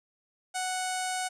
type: tone with low-pass filter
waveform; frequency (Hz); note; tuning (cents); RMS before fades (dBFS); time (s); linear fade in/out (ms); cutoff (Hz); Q
sawtooth; 740; F#5; 0; -32; 0.54-1.29; 20; 8700; 3.5
effects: none